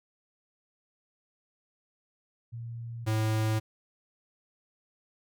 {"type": "tone pair in turn", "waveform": ["sine", "square"], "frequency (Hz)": [116.7, 109.39], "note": ["A#2", "A2"], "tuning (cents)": [2, -10], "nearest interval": "minor second", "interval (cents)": 112, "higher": "first", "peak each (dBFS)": [-36, -26], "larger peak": "second", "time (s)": [[2.52, 3.06], [3.06, 3.6]], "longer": "neither", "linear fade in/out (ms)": 20, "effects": []}